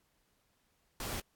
pink noise, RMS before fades -39 dBFS, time 1-1.2 s, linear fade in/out 2 ms, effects pink hiss -75 dBFS RMS until 1.35 s + AAC 64 kbps

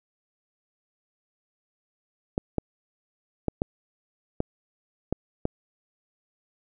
clicks, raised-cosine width 2 ms, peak -11 dBFS, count 7, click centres 2.379 / 2.583 / 3.483 / 3.619 / 4.404 / 5.126 / 5.454 s, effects none

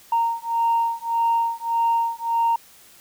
sine beating tone pair, 924 / 925.7 Hz, A#5 / A#5, -16 / -12 cents, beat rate 1.7 Hz, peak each -21 dBFS, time 0.12-2.56 s, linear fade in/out 5 ms, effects tanh soft clip ceiling -13 dBFS + white hiss -50 dBFS RMS until 3 s

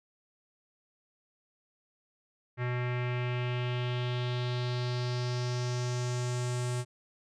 square tone with low-pass filter sweep, 123.47 Hz, B2, in tune, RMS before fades -32 dBFS, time 2.57-6.85 s, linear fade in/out 50 ms, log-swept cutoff 2000 to 8700 Hz, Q 2.9, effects none

